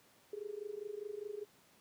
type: tone with amplitude modulation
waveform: sine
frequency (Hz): 415.3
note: G#4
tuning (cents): 0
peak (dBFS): -37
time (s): 0.33-1.45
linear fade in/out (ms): 2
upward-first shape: sine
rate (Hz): 24.9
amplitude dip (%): 90
effects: pink hiss -66 dBFS RMS until 1.8 s + high-pass 150 Hz 12 dB/octave